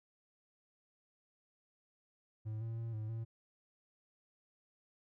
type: tone with pitch steps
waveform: triangle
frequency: 108.8 / 113.8 / 114.8 / 108.4 / 113.5 Hz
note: A2 / A#2 / A#2 / A2 / A#2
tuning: -19 / -41 / -26 / -25 / -46 cents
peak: -36 dBFS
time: 2.45-3.25 s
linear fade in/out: 20 ms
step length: 160 ms
effects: none